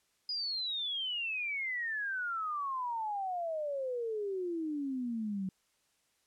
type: exponential sweep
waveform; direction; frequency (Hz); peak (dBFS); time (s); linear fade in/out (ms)
sine; down; 4978 to 185; -33; 0.29-5.49; 2
effects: white hiss -74 dBFS RMS until 6.26 s + low-pass 10000 Hz 12 dB/octave